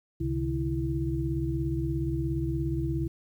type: tone cluster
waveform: sine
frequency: 67.8 / 132 / 149 / 330.3 Hz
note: C#2 / C3 / D3 / E4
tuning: -38 / +16 / +25 / +4 cents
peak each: -32 / -31 / -36 / -31 dBFS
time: 0.2-3.08 s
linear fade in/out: 10 ms
effects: 10-bit